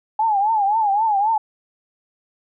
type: tone with vibrato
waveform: sine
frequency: 842 Hz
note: G#5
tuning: 24 cents sharp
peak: -15 dBFS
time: 0.19-1.38 s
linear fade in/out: 5 ms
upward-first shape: triangle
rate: 3.8 Hz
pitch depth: 150 cents each way
effects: none